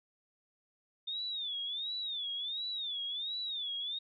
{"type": "tone with vibrato", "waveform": "sine", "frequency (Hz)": 3600, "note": "A7", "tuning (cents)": 39, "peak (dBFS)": -35, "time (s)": [1.07, 3.99], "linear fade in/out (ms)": 10, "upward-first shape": "sine", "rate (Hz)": 1.4, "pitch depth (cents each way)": 160, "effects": []}